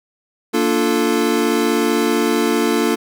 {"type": "chord", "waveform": "square", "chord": "Bb major seventh", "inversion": "none", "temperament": "equal", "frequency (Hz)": [233.1, 293.7, 349.2, 440], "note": ["Bb3", "D4", "F4", "A4"], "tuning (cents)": [0, 0, 0, 0], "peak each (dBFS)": -21, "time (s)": [0.53, 2.96], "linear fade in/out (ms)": 20, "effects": []}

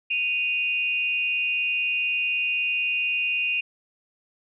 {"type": "tone pair together", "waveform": "sine", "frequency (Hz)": [2489, 2778], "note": ["D#7", "F7"], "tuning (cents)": [0, -10], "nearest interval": "major second", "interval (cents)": 190, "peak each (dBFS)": [-24, -26], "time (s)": [0.1, 3.61], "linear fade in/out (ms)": 10, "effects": []}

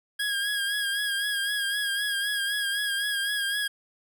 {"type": "tone with vibrato", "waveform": "25% pulse", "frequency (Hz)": 1638, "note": "G#6", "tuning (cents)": -24, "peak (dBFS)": -22, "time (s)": [0.19, 3.68], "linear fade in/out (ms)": 10, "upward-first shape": "sine", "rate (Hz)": 3.9, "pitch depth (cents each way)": 42, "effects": []}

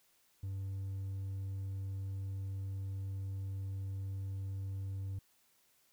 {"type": "tone with hard clipping", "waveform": "sine", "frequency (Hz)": 97, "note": "G2", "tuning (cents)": -18, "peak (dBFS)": -38, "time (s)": [0.43, 5.19], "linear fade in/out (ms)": 5, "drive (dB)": 2, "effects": ["white hiss -71 dBFS RMS until 5.92 s"]}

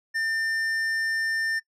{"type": "tone with tanh clipping", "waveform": "triangle", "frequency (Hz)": 1800, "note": "A6", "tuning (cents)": 39, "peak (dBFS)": -26, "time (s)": [0.14, 1.6], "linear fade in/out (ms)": 20, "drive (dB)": 14, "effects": ["noise-tail reverb RT60 0.1 s tail -23 dB re dry"]}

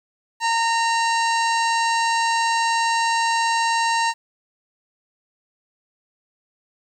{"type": "harmonic tone with a mistuned harmonic", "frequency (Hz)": 919, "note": "A#5", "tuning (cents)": -25, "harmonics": [1, 2, 3, 4, 5, 6, 7, 8, 9], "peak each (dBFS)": [-19, -25, -29, -31, -33, -35, -36, -37, -38], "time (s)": [0.4, 4.14], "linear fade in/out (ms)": 50, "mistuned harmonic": 4, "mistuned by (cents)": 130, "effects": ["9-bit"]}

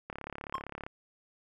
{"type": "click train", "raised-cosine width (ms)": 0.5, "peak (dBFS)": -24, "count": 28, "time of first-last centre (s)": [0.1, 0.865], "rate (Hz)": 35.3}
{"type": "tone with exponential decay", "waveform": "triangle", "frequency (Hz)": 1065, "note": "C6", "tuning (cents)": 30, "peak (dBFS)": -25, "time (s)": [0.54, 0.62], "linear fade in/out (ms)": 5, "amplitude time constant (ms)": 17}
{"effects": []}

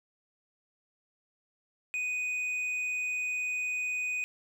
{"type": "tone with hard clipping", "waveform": "triangle", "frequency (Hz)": 2489, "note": "D#7", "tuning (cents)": 0, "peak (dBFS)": -31, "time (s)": [1.94, 4.24], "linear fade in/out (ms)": 0, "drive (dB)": 7, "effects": []}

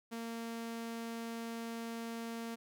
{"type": "tone", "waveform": "sawtooth", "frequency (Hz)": 230, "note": "A#3", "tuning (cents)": -23, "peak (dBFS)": -36, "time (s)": [0.11, 2.56], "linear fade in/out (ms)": 20, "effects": []}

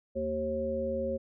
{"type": "harmonic tone with a mistuned harmonic", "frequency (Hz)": 76.5, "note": "D#2", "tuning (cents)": -29, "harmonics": [1, 3, 5, 7], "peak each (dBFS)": [-41, -36, -38, -31], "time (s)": [0.15, 1.18], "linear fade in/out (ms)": 20, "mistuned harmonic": 7, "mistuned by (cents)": 16, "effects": []}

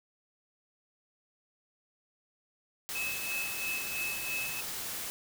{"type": "noise", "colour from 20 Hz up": "white", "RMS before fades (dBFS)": -38, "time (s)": [2.89, 5.1], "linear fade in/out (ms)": 0}
{"type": "tone with tremolo", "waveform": "sine", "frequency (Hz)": 2594, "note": "E7", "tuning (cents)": -28, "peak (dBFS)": -32, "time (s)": [2.95, 4.61], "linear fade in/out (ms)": 5, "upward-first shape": "sine", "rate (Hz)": 3, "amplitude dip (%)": 60}
{"effects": []}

